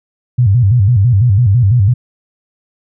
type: tone with vibrato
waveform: sine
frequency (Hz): 110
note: A2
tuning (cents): 0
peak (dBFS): -6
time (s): 0.38-1.94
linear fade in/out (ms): 10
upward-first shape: square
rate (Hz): 6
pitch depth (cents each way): 200
effects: none